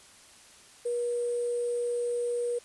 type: tone with sample-and-hold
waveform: sine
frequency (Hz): 480.8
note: B4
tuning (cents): -46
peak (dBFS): -27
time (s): 0.85-2.59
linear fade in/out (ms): 10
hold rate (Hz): 8820
effects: white hiss -54 dBFS RMS until 2.64 s + resampled to 24000 Hz